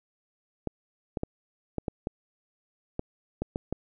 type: clicks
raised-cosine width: 2 ms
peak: -16 dBFS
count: 10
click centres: 0.673 / 1.172 / 1.234 / 1.783 / 1.882 / 2.071 / 2.994 / 3.42 / 3.559 / 3.726 s
effects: none